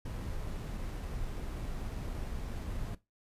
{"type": "noise with sample-and-hold", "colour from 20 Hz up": "brown", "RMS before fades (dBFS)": -38, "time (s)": [0.05, 2.95], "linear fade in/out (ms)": 5, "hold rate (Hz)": 11025, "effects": ["noise-tail reverb RT60 0.2 s tail -17 dB re dry", "resampled to 32000 Hz"]}